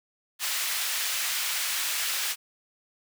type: high-pass noise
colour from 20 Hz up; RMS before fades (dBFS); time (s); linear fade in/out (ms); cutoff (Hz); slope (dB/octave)
pink; -29; 0.39-2.36; 50; 1900; 12
effects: none